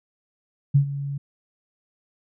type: tone with ADSR envelope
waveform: sine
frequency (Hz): 140.6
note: C#3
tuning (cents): +25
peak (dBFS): -11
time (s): 0.74-1.18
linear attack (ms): 15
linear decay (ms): 94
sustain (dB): -15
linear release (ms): 8
effects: none